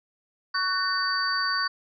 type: tone cluster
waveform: sine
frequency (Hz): 1121 / 1496 / 1820 / 4599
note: C#6 / F#6 / A#6 / D8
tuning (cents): +19 / +19 / -42 / -37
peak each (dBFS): -28 / -28 / -34 / -28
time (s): 0.54-1.68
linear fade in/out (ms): 10
effects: none